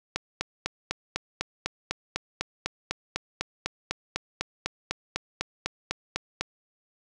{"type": "click train", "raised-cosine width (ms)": 0.2, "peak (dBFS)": -10, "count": 26, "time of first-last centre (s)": [0.16, 6.41], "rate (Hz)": 4, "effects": []}